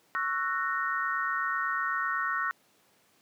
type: chord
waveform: sine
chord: F# dominant seventh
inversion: second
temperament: just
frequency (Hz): 1110 / 1332 / 1480 / 1850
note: C#6 / E6 / F#6 / A#6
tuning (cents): +2 / +18 / 0 / -14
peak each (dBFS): -33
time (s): 0.15-2.51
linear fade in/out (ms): 0
effects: pink hiss -65 dBFS RMS until 3.21 s + high-pass 200 Hz 12 dB/octave